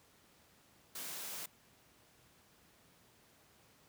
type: high-pass noise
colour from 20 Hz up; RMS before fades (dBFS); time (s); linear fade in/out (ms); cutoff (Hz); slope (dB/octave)
white; -44; 0.95-1.46; 5; 140; 96
effects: pink hiss -66 dBFS RMS until 3.88 s + high-pass 80 Hz 12 dB/octave